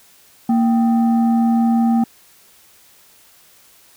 sine tone pair together, 231.6 / 780 Hz, A#3 / G5, -11 / -9 cents, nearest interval octave + major sixth, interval 2102 cents, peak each -11 / -20 dBFS, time 0.49-2.04 s, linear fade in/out 5 ms, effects tanh soft clip ceiling -9 dBFS + white hiss -50 dBFS RMS until 3.96 s

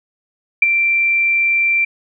sine tone with ADSR envelope, 2354 Hz, D7, 3 cents sharp, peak -4 dBFS, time 0.62-1.85 s, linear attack 5 ms, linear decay 20 ms, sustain -8 dB, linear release 8 ms, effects none

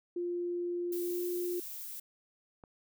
sine tone with pitch glide, 350.1 to 354.4 Hz, F4 to F4, +4 to +25 cents, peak -32 dBFS, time 0.16-1.6 s, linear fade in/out 5 ms, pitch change +21 cents, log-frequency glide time 0.95-1.31 s
violet noise, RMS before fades -43 dBFS, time 0.92-2 s, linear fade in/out 5 ms
click, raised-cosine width 1 ms, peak -37 dBFS, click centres 2.638 s
effects none

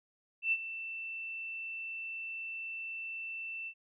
sine tone with ADSR envelope, 2672 Hz, E7, 23 cents sharp, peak -25 dBFS, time 0.42-3.74 s, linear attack 100 ms, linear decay 47 ms, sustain -13 dB, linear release 66 ms, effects none

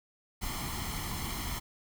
pink noise with comb filter, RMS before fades -36 dBFS, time 0.41-1.6 s, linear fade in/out 20 ms, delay 0.95 ms, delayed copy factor +0.7, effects none

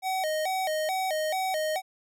square tone with vibrato, 685 Hz, F5, 34 cents flat, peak -27 dBFS, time 0.02-1.82 s, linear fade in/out 50 ms, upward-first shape square, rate 2.3 Hz, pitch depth 170 cents each way, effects none

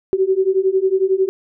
sine beating tone pair, 374.9 / 385.9 Hz, F#4 / G4, +23 / -27 cents, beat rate 11 Hz, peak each -17 / -16 dBFS, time 0.13-1.29 s, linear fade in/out 0 ms, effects none

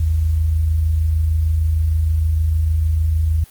sine tone pair together, 53.26 / 79.8 Hz, G#1 / D#2, +44 / +44 cents, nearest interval perfect fifth, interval 700 cents, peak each -25 / -14 dBFS, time 0-3.44 s, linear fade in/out 5 ms, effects white hiss -47 dBFS RMS until 3.5 s + Opus 48 kbps

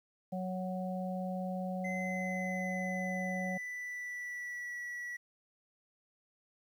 harmonic tone, 185 Hz, F#3, in tune, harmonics 1 / 3 / 4, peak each -36 / -41 / -42 dBFS, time 0.32-3.58 s, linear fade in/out 10 ms
triangle tone with pitch glide, 2052 to 1941.3 Hz, C7 to B6, -34 to -30 cents, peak -37 dBFS, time 1.84-5.17 s, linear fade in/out 10 ms, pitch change -96 cents, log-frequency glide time 1.98-4.79 s
effects 11-bit

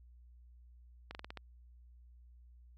slowing click train, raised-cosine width 0.3 ms, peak -28 dBFS, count 6, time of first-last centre 1.11-1.373 s, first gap 39 ms, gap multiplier 1.15, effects added 60 Hz sine -56 dBFS peak until 2.77 s

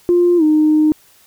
sine tone with pitch glide, 350.9 to 307.2 Hz, F4 to D#4, +8 to -22 cents, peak -8 dBFS, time 0.09-0.92 s, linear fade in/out 0 ms, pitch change -230 cents, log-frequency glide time 0.37-0.43 s, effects tanh soft clip ceiling -4 dBFS + white hiss -50 dBFS RMS until 1.26 s

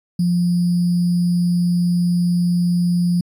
sine tone with sample-and-hold, 175.3 Hz, F3, 7 cents sharp, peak -14 dBFS, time 0.19-3.21 s, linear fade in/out 5 ms, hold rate 4900 Hz, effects resampled to 32000 Hz

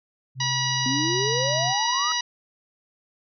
sine tone, 130.81 Hz, C3, in tune, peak -29 dBFS, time 0.35-1.74 s, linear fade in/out 50 ms
harmonic tone, 967 Hz, B5, 37 cents flat, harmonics 1 / 2 / 3 / 4 / 5 / 6, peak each -30 / -30 / -30 / -30 / -30 / -30 dBFS, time 0.4-2.21 s, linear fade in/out 5 ms
sine exponential sweep, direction up, 249.7 to 1300 Hz, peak -25 dBFS, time 0.86-2.12 s, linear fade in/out 0 ms
effects none

